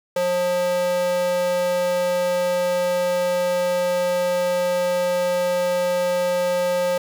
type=tone with high-pass filter; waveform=square; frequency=178.4 Hz; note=F3; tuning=37 cents sharp; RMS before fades=-21 dBFS; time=0.16-6.98 s; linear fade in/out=5 ms; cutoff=450 Hz; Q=5.8; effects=8-bit